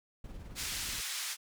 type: noise with tremolo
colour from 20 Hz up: brown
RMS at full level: -45 dBFS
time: 0.24-1.01 s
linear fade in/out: 5 ms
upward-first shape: sine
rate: 19 Hz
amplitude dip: 45%
type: band-pass noise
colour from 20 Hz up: white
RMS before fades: -38 dBFS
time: 0.55-1.37 s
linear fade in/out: 50 ms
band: 1500 to 7900 Hz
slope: 12 dB/octave
effects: none